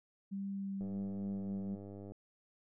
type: tone with vibrato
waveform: sine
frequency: 196 Hz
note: G3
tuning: in tune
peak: -37 dBFS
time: 0.31-1.76 s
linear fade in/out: 20 ms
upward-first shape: triangle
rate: 1.4 Hz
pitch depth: 12 cents each way
type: click train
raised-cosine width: 2 ms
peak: -36 dBFS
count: 132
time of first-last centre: 0.81-2.12 s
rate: 100 Hz
effects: none